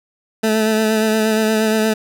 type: tone with vibrato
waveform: 20% pulse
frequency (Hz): 218.3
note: A3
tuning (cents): -13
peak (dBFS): -9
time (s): 0.43-1.94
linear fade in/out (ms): 10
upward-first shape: sine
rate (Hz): 8.5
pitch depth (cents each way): 23
effects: none